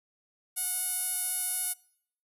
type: tone with band-pass filter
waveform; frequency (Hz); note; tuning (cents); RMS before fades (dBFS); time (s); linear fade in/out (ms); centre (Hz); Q
sawtooth; 731; F#5; -21; -32; 0.56-1.74; 20; 11000; 5.7
effects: noise-tail reverb RT60 0.6 s tail -22 dB re dry